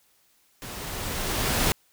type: noise with level ramp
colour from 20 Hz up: pink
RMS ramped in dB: -38 to -22 dBFS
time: 0.62-1.72 s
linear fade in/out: 0 ms
effects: white hiss -64 dBFS RMS until 1.92 s

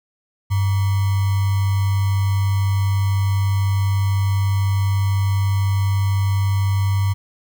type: tone with sample-and-hold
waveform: sine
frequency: 98 Hz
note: G2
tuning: in tune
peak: -15 dBFS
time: 0.5-7.14 s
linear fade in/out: 20 ms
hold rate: 1050 Hz
effects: none

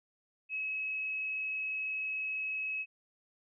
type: tone with frequency modulation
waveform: sine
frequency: 2568 Hz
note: E7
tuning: 46 cents flat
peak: -33 dBFS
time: 0.49-2.86 s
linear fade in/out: 50 ms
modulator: 26.2 Hz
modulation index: 0.44
effects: none

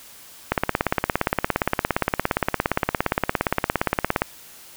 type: click train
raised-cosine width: 0.5 ms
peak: -3 dBFS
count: 65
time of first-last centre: 0.52-4.219 s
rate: 17.3 Hz
effects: white hiss -45 dBFS RMS until 4.76 s

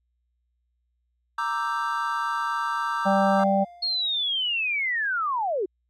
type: chord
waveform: triangle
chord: E half-diminished seventh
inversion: second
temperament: equal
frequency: 932.3 / 1174.7 / 1318.5 / 1568 Hz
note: Bb5 / D6 / E6 / G6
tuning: 0 / 0 / 0 / 0 cents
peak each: -28 / -27 / -29 / -30 dBFS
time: 1.38-3.44 s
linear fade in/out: 5 ms
type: harmonic tone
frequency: 196 Hz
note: G3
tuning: in tune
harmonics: 1 / 3 / 4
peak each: -23 / -23 / -23 dBFS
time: 3.05-3.65 s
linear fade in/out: 20 ms
type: tone with exponential decay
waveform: triangle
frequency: 700 Hz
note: F5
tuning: 4 cents sharp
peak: -31 dBFS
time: 3.39-4.59 s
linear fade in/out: 5 ms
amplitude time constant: 260 ms
type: linear sweep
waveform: sine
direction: down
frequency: 4340 to 339.7 Hz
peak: -23 dBFS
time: 3.82-5.66 s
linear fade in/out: 10 ms
effects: added 60 Hz sine -70 dBFS peak until 5.89 s

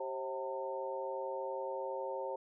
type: harmonic tone with a mistuned harmonic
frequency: 129.3 Hz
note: C3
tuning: 20 cents flat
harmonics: 3 / 4 / 5 / 6 / 7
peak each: -43 / -39 / -49 / -51 / -42 dBFS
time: 0-2.36 s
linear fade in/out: 5 ms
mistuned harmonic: 4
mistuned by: +57 cents
effects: none

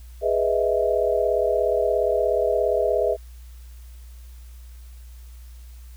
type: chord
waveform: sine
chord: E major seventh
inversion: first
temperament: equal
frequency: 415.3 / 493.9 / 622.3 / 659.3 Hz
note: G#4 / B4 / D#5 / E5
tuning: 0 / 0 / 0 / 0 cents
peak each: -24 dBFS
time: 0.21-3.17 s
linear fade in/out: 50 ms
effects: added 60 Hz sine -39 dBFS peak until 5.96 s + white hiss -56 dBFS RMS until 5.96 s

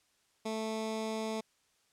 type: tone with notch filter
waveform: 15% pulse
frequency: 220 Hz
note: A3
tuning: in tune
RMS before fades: -36 dBFS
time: 0.45-1.41 s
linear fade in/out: 10 ms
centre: 1700 Hz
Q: 2
effects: white hiss -72 dBFS RMS until 1.92 s + low-pass 9000 Hz 12 dB/octave

